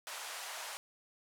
pink band-pass noise, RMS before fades -44 dBFS, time 0.07-0.77 s, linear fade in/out 0 ms, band 690 to 12000 Hz, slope 24 dB/octave, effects none

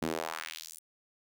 sawtooth tone with high-pass filter sweep, 80.5 Hz, E2, 41 cents flat, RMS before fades -38 dBFS, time 0.02-0.79 s, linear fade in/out 5 ms, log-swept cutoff 220 to 10000 Hz, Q 1.6, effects none

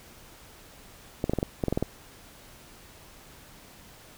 clicks, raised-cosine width 2 ms, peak -12 dBFS, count 10, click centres 1.241 / 1.296 / 1.335 / 1.387 / 1.429 / 1.638 / 1.683 / 1.726 / 1.775 / 1.826 s, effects pink hiss -51 dBFS RMS until 4.17 s

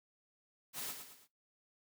white noise with echo, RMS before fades -42 dBFS, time 0.73-0.95 s, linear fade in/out 50 ms, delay 110 ms, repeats 3, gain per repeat -7 dB, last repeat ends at 1.28 s, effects noise-tail reverb RT60 0.2 s tail -20 dB re dry + high-pass 100 Hz 12 dB/octave

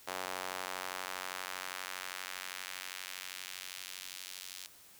sawtooth tone with high-pass filter sweep, 92.5 Hz, F#2, in tune, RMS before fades -43 dBFS, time 0.07-4.67 s, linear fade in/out 10 ms, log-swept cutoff 710 to 3900 Hz, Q 0.92, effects white hiss -58 dBFS RMS until 4.99 s

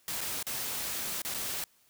white noise with dropouts, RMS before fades -35 dBFS, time 0.08-1.64 s, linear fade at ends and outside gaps 1 ms, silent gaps 0.208-0.212 / 0.428-0.467 / 1.219-1.249 / 1.341-1.345 s, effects white hiss -66 dBFS RMS until 1.89 s

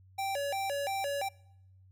square tone with vibrato, 665 Hz, E5, 15 cents sharp, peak -32 dBFS, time 0.18-1.29 s, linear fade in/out 10 ms, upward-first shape square, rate 2.9 Hz, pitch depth 280 cents each way, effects noise-tail reverb RT60 0.8 s tail -24 dB re dry + added 94 Hz sine -56 dBFS peak until 1.91 s

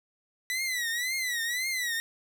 sawtooth tone with vibrato, 1972 Hz, B6, 3 cents flat, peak -25 dBFS, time 0.5-2 s, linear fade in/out 0 ms, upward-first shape triangle, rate 1.9 Hz, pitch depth 150 cents each way, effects none

